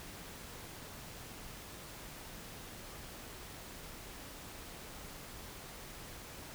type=silence; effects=pink hiss -49 dBFS RMS until 6.54 s